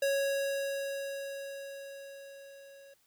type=tone with level ramp; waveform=square; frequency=553 Hz; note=C#5; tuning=4 cents flat; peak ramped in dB=-27 to -53 dBFS; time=0.02-2.94 s; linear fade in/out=5 ms; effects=white hiss -70 dBFS RMS until 3.06 s